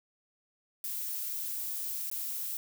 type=noise with dropouts; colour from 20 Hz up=violet; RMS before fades=-36 dBFS; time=0.84-2.57 s; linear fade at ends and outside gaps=1 ms; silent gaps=2.1-2.114 s; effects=none